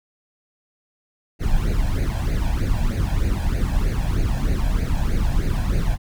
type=noise with flanger; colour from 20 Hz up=brown; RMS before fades=-20 dBFS; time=1.39-5.98 s; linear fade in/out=50 ms; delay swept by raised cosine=0.45 to 1.24 ms; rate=3.2 Hz; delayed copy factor=+0.75; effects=none